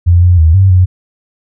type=tone with pitch steps; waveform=sine; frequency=87 / 89 / 79.8 / 96 / 91.4 Hz; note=F2 / F2 / D#2 / G2 / F#2; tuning=-6 / +33 / +44 / -36 / -21 cents; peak=-3 dBFS; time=0.06-0.86 s; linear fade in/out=20 ms; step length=160 ms; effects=none